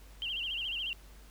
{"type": "tone with vibrato", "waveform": "sine", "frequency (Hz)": 2960, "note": "F#7", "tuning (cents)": 0, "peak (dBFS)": -33, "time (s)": [0.22, 0.93], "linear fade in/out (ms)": 0, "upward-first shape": "sine", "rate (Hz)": 14, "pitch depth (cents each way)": 150, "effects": ["added 50 Hz sine -51 dBFS peak until 1.3 s", "pink hiss -59 dBFS RMS until 1.3 s"]}